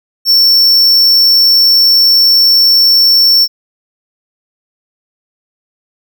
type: tone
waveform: square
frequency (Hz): 5430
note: F8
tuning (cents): -50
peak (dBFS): -5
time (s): 0.25-3.48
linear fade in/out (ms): 50
effects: none